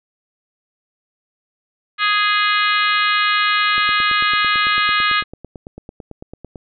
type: harmonic tone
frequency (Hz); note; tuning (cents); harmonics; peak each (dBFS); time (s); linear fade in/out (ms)
415.3; G#4; 0; 3 / 4 / 5 / 6 / 7 / 8 / 9 / 10; -18 / -20 / -22 / -24 / -25 / -26 / -27 / -28; 1.98-5.24; 50
type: click train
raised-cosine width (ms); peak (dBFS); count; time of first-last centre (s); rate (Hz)
2; -20; 26; 3.78-6.558; 9
effects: none